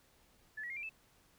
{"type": "tone with pitch steps", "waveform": "sine", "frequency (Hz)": [1731, 1920.7, 2131, 2365, 2624], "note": ["A6", "B6", "C7", "D7", "E7"], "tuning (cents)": [-29, -49, 31, 12, -9], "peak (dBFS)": -40, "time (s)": [0.57, 0.895], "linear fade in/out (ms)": 10, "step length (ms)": 65, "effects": ["pink hiss -68 dBFS RMS until 1.38 s"]}